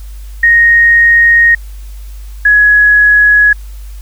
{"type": "tone pair in turn", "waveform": "sine", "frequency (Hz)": [1864.7, 1679.2], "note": ["A#6", "G#6"], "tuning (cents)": [0, 19], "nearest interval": "major second", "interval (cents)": 181, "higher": "first", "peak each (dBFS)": -3, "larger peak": "neither", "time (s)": [[0.43, 1.55], [2.45, 3.53]], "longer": "first", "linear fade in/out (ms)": 5, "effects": ["added 50 Hz sine -24 dBFS peak until 4.01 s", "white hiss -43 dBFS RMS until 4.01 s"]}